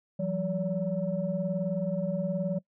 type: tone cluster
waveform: sine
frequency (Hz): 170 / 188.9 / 572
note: F3 / F#3 / D5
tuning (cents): -46 / +36 / -46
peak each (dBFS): -31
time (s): 0.19-2.59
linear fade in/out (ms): 10
effects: noise-tail reverb RT60 0.1 s tail -21 dB re dry + tanh soft clip ceiling -19 dBFS